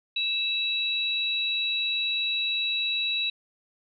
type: tone pair together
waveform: sine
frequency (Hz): 2632 / 3887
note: E7 / B7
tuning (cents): -3 / -28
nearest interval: perfect fifth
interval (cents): 675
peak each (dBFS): -29 / -26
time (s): 0.16-3.3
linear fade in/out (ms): 5
effects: none